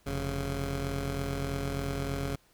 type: tone pair together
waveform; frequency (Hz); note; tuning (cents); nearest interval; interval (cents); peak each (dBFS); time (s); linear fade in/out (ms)
15% pulse; 43.31 / 138.59; F1 / C#3; -14 / 0; octave + minor sixth; 2014; -28 / -27; 0.06-2.36; 10
effects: pink hiss -65 dBFS RMS until 2.53 s